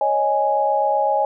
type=chord; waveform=sine; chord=C# suspended second; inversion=none; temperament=equal; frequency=554.4 / 622.3 / 830.6 Hz; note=C#5 / D#5 / G#5; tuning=0 / 0 / 0 cents; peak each=-22 / -22 / -18 dBFS; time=0.01-1.25 s; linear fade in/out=2 ms; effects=none